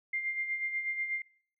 sine tone with tremolo, 2100 Hz, C7, 6 cents sharp, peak -29 dBFS, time 0.13-1.22 s, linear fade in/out 5 ms, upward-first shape sine, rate 8.2 Hz, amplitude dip 55%, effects noise-tail reverb RT60 0.6 s tail -23 dB re dry

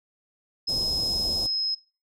sine tone, 5130 Hz, E8, 48 cents flat, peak -24 dBFS, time 0.67-1.75 s, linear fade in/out 10 ms
pink band-stop noise, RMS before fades -35 dBFS, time 0.68-1.47 s, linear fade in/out 10 ms, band 780 to 4700 Hz, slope 24 dB/octave
effects noise-tail reverb RT60 0.3 s tail -20 dB re dry + low-pass 12000 Hz 12 dB/octave

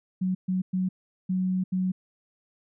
sine tone bursts at uneven times, 185.4 Hz, F#3, 4 cents sharp, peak -23 dBFS, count 5, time 0.21-0.35 / 0.48-0.62 / 0.73-0.89 / 1.29-1.64 / 1.72-1.92 s, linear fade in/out 10 ms, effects none

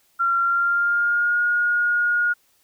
sine tone with pitch glide, 1374 to 1434.8 Hz, F6 to F6, -29 to +46 cents, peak -17 dBFS, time 0.19-2.34 s, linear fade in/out 20 ms, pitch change +75 cents, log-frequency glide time 0.39-1.41 s, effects white hiss -62 dBFS RMS until 2.63 s

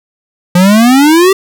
square exponential sweep, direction up, 173.9 to 395.1 Hz, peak -4 dBFS, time 0.55-1.33 s, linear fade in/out 5 ms, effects none

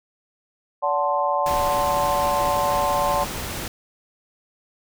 sine chord, D dominant seventh, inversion none, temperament equal with one note detuned, 575.2 / 740 / 880 / 1046.5 Hz, D5 / F#5 / A5 / C6, -36 / 0 / 0 / 0 cents, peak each -24 / -26 / -24 / -24 dBFS, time 0.82-3.25 s, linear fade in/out 20 ms
pink noise, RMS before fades -30 dBFS, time 1.46-3.68 s, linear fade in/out 2 ms
effects none

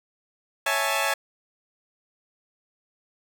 15% pulse chord, A major seventh, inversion first, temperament equal, 554.4 / 659.3 / 830.6 / 880 Hz, C#5 / E5 / G#5 / A5, 0 / 0 / 0 / 0 cents, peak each -22 dBFS, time 0.66-1.14 s, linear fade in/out 5 ms, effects none

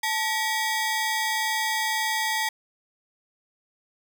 sawtooth ring-modulated tone, 1400 Hz, F6, 4 cents sharp, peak -17 dBFS, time 0.03-2.49 s, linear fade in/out 5 ms, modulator 521 Hz, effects none

